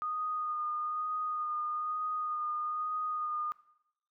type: tone with vibrato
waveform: sine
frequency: 1231 Hz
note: D#6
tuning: 19 cents flat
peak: -32 dBFS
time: 0.02-3.52 s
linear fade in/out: 0 ms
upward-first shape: sine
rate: 1.1 Hz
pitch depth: 18 cents each way
effects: noise-tail reverb RT60 0.8 s tail -18 dB re dry